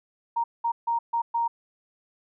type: tone bursts at uneven times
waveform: sine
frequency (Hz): 932.3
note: A#5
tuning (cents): 0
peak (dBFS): -22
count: 5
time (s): 0.36-0.44 / 0.64-0.72 / 0.87-0.99 / 1.13-1.22 / 1.34-1.48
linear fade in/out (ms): 10
effects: none